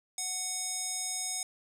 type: tone with band-pass filter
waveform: square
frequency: 740 Hz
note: F#5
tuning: in tune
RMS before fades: -35 dBFS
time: 0.18-1.43 s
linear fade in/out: 2 ms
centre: 7600 Hz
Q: 3.3
effects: none